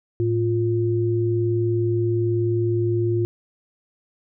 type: tone pair together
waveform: sine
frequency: 110.4 / 350.1 Hz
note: A2 / F4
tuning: +6 / +4 cents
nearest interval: octave + minor sixth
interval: 1998 cents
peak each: -21 dBFS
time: 0.2-3.25 s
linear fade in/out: 0 ms
effects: none